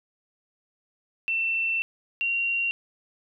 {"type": "tone pair in turn", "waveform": "sine", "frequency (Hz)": [2686, 2755], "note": ["E7", "F7"], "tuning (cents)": [32, -24], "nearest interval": "unison", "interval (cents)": 44, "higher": "second", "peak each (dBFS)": -23, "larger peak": "neither", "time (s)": [[1.28, 1.82], [2.21, 2.71]], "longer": "first", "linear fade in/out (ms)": 0, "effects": []}